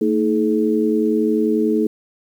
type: tone cluster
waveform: sine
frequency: 225.6 / 316.7 / 426.3 Hz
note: A3 / D#4 / G#4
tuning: +44 / +31 / +45 cents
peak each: -19 dBFS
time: 0.01-1.87 s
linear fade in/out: 5 ms
effects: 8-bit